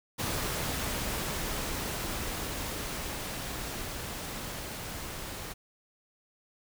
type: noise with level ramp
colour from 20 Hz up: pink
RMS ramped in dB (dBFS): -32 to -40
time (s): 0.18-5.54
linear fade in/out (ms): 20
effects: none